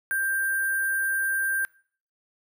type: tone with sample-and-hold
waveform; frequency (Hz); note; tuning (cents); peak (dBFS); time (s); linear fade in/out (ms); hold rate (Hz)
sine; 1580; G6; +13; -23; 0.11-1.65; 0; 11025
effects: noise-tail reverb RT60 0.5 s tail -23 dB re dry